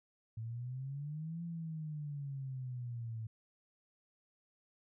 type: exponential two-way sweep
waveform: sine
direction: up then down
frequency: 110 to 171 to 110 Hz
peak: -39 dBFS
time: 0.37-3.27 s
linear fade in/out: 5 ms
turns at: 1.43 s
effects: none